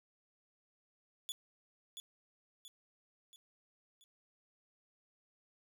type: tone with echo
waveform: sawtooth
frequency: 3440 Hz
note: A7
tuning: 40 cents flat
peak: -36 dBFS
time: 1.29-1.32 s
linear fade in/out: 0 ms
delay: 680 ms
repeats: 4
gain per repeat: -6 dB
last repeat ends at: 4.04 s
effects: none